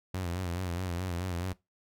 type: tone with vibrato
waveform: sawtooth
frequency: 89.4 Hz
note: F2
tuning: 41 cents sharp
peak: -28 dBFS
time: 0.14-1.53 s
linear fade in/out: 5 ms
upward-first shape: sine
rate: 4.7 Hz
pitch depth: 84 cents each way
effects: noise-tail reverb RT60 0.2 s tail -20 dB re dry